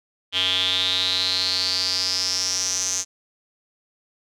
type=tone with band-pass filter sweep; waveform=square; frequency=92.5 Hz; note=F#2; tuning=in tune; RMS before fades=-23 dBFS; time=0.32-3.05 s; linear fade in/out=50 ms; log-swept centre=3200 to 6400 Hz; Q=8.6; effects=none